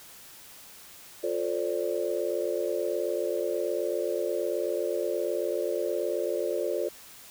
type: chord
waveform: sine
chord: D minor seventh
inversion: first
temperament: just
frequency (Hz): 352.4 / 440.5 / 528.6 / 587.3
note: F4 / A4 / C5 / D5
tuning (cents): +16 / +2 / +18 / 0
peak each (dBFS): -32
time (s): 1.23-6.89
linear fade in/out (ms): 10
effects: white hiss -49 dBFS RMS until 7.3 s